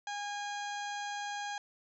harmonic tone with a mistuned harmonic, 818 Hz, G#5, 26 cents flat, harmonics 1 / 2 / 3 / 4 / 5 / 6 / 7 / 8 / 9, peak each -38 / -42 / -50 / -48 / -51 / -55 / -53 / -53 / -60 dBFS, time 0.07-1.58 s, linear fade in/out 2 ms, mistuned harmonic 7, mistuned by +87 cents, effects none

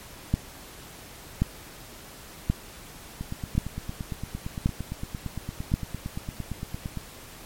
two click trains, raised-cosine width 5 ms, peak -9 / -19 dBFS, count 6 / 34, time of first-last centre 0.34-5.74 / 3.21-6.973 s, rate 0.926 / 8.77 Hz, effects pink hiss -45 dBFS RMS until 7.45 s + MP3 64 kbps

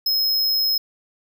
square tone, 5140 Hz, E8, 45 cents flat, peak -18 dBFS, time 0.06-0.78 s, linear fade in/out 5 ms, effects none

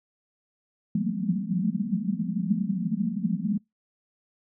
white band-pass noise, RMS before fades -27 dBFS, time 0.95-3.58 s, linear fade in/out 5 ms, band 170 to 230 Hz, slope 96 dB/octave, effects noise-tail reverb RT60 0.2 s tail -26 dB re dry

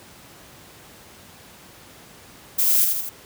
violet noise with echo, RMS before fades -19 dBFS, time 2.58-2.85 s, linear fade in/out 10 ms, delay 82 ms, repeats 3, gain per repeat -4 dB, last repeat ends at 3.096 s, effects pink hiss -46 dBFS RMS until 3.25 s + high-pass 80 Hz 12 dB/octave

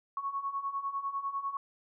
sine beating tone pair, 1100 / 1110 Hz, C#6 / C#6, -14 / +2 cents, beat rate 10 Hz, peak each -38 / -34 dBFS, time 0.17-1.57 s, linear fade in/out 2 ms, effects none

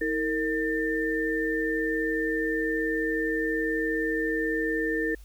sine tone cluster, 319.8 / 458.7 / 1794 Hz, D#4 / A#4 / A6, +48 / -28 / +33 cents, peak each -29 dBFS, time 0.01-5.15 s, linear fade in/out 5 ms, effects added 50 Hz sine -44 dBFS peak until 5.24 s + white hiss -60 dBFS RMS until 5.24 s

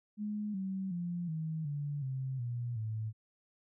sine tone with pitch steps, 209.6 / 191.1 / 174.23 / 158.85 / 144.82 / 132.04 / 120.38 / 109.76 Hz, G#3 / G3 / F3 / D#3 / D3 / C3 / B2 / A2, +16 / -44 / -4 / +36 / -24 / +16 / -44 / -4 cents, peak -34 dBFS, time 0.17-3.13 s, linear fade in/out 50 ms, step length 370 ms, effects none

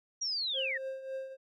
sine linear sweep, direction down, 5780 to 1731 Hz, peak -31 dBFS, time 0.21-0.78 s, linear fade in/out 10 ms
triangle tone with tremolo, 531 Hz, C5, 25 cents sharp, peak -32 dBFS, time 0.53-1.37 s, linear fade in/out 50 ms, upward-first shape triangle, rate 3.6 Hz, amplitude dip 70%
effects none

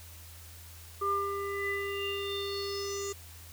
square tone with low-pass filter sweep, 398.7 Hz, G4, 29 cents sharp, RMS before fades -34 dBFS, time 1.01-3.13 s, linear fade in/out 10 ms, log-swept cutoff 1100 to 7100 Hz, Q 7.6, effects added 83 Hz sine -49 dBFS peak until 3.52 s + white hiss -52 dBFS RMS until 3.52 s

